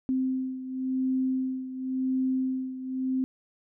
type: beating tone pair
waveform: sine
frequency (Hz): 260 / 260.93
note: C4 / C4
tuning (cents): -11 / -5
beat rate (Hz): 0.93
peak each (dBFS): -27 / -32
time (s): 0.09-3.24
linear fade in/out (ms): 0
effects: none